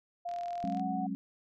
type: tone with pitch glide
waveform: sine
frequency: 698.5 to 740 Hz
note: F5 to F#5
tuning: 0 to 0 cents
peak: -34 dBFS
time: 0.25-1.07 s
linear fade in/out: 10 ms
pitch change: +100 cents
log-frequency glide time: 0.71-0.8 s
type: click train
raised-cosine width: 0.2 ms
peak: -34 dBFS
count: 22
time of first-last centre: 0.29-0.796 s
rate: 41.5 Hz
type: chord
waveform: sine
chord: F# suspended second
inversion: none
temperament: equal with one note detuned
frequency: 185 / 207.7 / 271.2 Hz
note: F#3 / G#3 / C#4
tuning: 0 / 0 / -38 cents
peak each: -37 dBFS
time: 0.64-1.15 s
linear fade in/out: 0 ms
effects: none